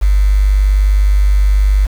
sine tone with quantisation, 49.6 Hz, G1, 21 cents sharp, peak -7 dBFS, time 0.01-1.87 s, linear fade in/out 20 ms, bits 5, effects none

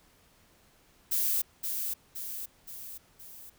violet noise with echo, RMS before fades -28 dBFS, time 1.11-1.42 s, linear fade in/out 10 ms, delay 520 ms, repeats 4, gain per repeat -5 dB, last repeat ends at 3.5 s, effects pink hiss -63 dBFS RMS until 3.58 s

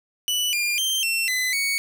sawtooth tone with pitch steps, 2967 / 2404 / 3144 / 2700 / 2016 / 2230 Hz, F#7 / D7 / G7 / E7 / B6 / C#7, +4 / +40 / +4 / +41 / +35 / +10 cents, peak -18 dBFS, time 0.28-1.78 s, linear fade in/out 0 ms, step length 250 ms, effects 10-bit

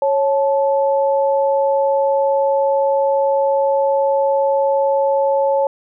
sine tone pair together, 551 / 870.6 Hz, C#5 / A5, -11 / -19 cents, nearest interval minor sixth, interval 792 cents, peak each -14 / -19 dBFS, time 0.02-5.67 s, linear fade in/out 2 ms, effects none

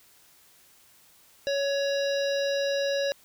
harmonic tone with a mistuned harmonic, 559 Hz, C#5, 14 cents sharp, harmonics 1 / 3 / 5 / 7 / 9 / 10, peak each -25 / -35 / -39 / -36 / -40 / -43 dBFS, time 1.47-3.12 s, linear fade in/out 0 ms, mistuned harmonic 10, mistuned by +34 cents, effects white hiss -58 dBFS RMS until 3.24 s

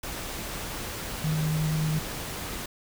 sine tone in noise, 155.56 Hz, D#3, in tune, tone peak -24 dBFS, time 1.24-1.99 s, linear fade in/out 5 ms, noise pink, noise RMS -35 dBFS, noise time 0.03-2.66 s, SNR +8 dB, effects none

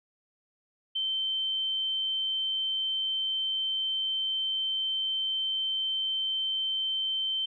sine tone, 3102 Hz, G7, 19 cents flat, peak -27 dBFS, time 0.95-7.46 s, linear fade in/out 10 ms, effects none

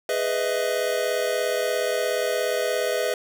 square chord, E major seventh, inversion first, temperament equal with one note detuned, 415.3 / 499 / 622.3 / 659.3 Hz, G#4 / B4 / D#5 / E5, 0 / +18 / 0 / 0 cents, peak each -30 / -27 / -28 / -31 dBFS, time 0.09-3.14 s, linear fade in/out 2 ms, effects none

